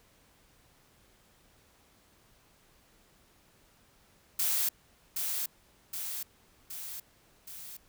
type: noise with echo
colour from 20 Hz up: blue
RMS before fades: -29 dBFS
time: 4.39-4.69 s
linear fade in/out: 5 ms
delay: 770 ms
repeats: 4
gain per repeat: -4 dB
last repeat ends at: 7.77 s
effects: pink hiss -64 dBFS RMS until 7.88 s